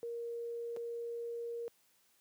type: tone with dropouts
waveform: sine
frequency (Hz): 469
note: A#4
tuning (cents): +11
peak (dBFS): -38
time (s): 0.03-1.68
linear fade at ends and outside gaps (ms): 0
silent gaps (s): 0.764-0.77
effects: white hiss -71 dBFS RMS until 2.2 s + high-pass 100 Hz 12 dB/octave